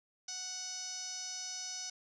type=tone with low-pass filter; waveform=5% pulse; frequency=740 Hz; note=F#5; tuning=in tune; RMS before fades=-42 dBFS; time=0.28-1.9 s; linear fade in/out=5 ms; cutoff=5700 Hz; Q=7.7; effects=none